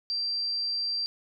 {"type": "tone", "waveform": "sine", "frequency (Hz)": 4709, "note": "D8", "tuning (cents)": 4, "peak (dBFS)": -27, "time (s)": [0.1, 1.06], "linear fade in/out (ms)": 0, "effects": []}